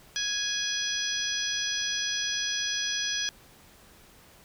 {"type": "harmonic tone with a mistuned harmonic", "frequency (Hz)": 831, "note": "G#5", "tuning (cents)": 1, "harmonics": [2, 3, 4, 5, 6, 7], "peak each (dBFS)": [-34, -40, -32, -40, -35, -33], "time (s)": [0.16, 3.29], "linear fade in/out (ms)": 0, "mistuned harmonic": 7, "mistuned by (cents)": 22, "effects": ["pink hiss -55 dBFS RMS until 4.44 s"]}